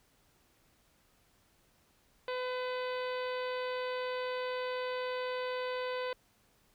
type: harmonic tone with a mistuned harmonic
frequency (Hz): 504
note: B4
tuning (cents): +35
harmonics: 1 / 2 / 3 / 4 / 5 / 6 / 7 / 8 / 9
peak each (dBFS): -35 / -41 / -45 / -47 / -49 / -51 / -52 / -53 / -54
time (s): 2.28-6.13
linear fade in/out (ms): 2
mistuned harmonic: 8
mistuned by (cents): -43
effects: pink hiss -69 dBFS RMS until 6.74 s